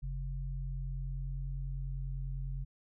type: tone pair together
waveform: sine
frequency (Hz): 45.04 / 134.9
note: F#1 / C#3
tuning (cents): -46 / -47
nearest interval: octave + perfect fifth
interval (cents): 1899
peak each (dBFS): -36 / -40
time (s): 0.02-2.65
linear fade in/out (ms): 20
effects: none